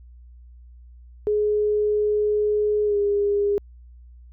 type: tone with pitch glide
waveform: sine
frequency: 420 to 407.1 Hz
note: G#4 to G#4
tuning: +19 to -35 cents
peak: -18 dBFS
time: 1.27-3.58 s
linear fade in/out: 0 ms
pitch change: -54 cents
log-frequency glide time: 2.85-2.97 s
effects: added 60 Hz sine -43 dBFS peak until 4.32 s